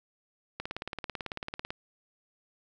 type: click train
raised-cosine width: 0.3 ms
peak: -19 dBFS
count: 21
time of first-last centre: 0.6-1.705 s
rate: 18.1 Hz
effects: none